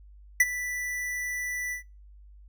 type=tone with ADSR envelope; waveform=square; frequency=1975.5 Hz; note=B6; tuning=in tune; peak=-15 dBFS; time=0.4-1.83 s; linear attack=5 ms; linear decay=37 ms; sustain=-16 dB; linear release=110 ms; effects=noise-tail reverb RT60 0.3 s tail -26 dB re dry + added 50 Hz sine -48 dBFS peak until 2.48 s